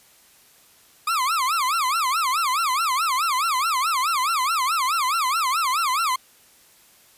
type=tone with vibrato; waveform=40% pulse; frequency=1174.7 Hz; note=D6; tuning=in tune; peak=-19 dBFS; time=1.07-6.16 s; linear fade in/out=5 ms; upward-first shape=sine; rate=4.7 Hz; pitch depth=270 cents each way; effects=white hiss -54 dBFS RMS until 7.17 s + resampled to 32000 Hz